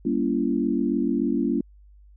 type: chord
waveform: sine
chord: G diminished seventh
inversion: none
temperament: just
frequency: 196 / 235.2 / 282.2 / 338.7 Hz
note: G3 / Bb3 / Db4 / Fb4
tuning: 0 / +16 / +31 / +47 cents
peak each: -29 / -25 / -25 / -27 dBFS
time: 0.05-1.61 s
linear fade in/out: 5 ms
effects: added 50 Hz sine -48 dBFS peak until 2.16 s